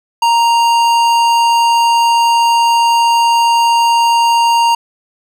sine tone with tanh clipping, 932.3 Hz, A#5, in tune, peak -10 dBFS, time 0.22-4.75 s, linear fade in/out 5 ms, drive 17 dB, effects none

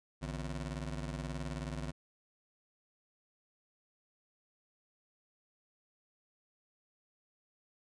25% pulse ring-modulated tone, 102.2 Hz, G#2, 27 cents flat, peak -31 dBFS, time 0.21-1.92 s, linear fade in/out 20 ms, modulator 41.7 Hz, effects resampled to 22050 Hz

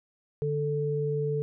sine tone pair together, 146.83 / 440 Hz, D3 / A4, 0 / 0 cents, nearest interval octave + perfect fifth, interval 1900 cents, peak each -29 / -28 dBFS, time 0.42-1.42 s, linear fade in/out 0 ms, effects none

